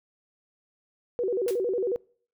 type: tone with vibrato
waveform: sine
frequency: 427.7 Hz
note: A4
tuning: 49 cents flat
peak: -24 dBFS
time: 1.19-1.96 s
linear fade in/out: 0 ms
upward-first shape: square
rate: 11 Hz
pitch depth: 210 cents each way
type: noise with exponential decay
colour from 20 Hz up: white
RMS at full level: -35 dBFS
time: 1.48-1.62 s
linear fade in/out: 1 ms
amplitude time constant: 29 ms
effects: noise-tail reverb RT60 0.5 s tail -25 dB re dry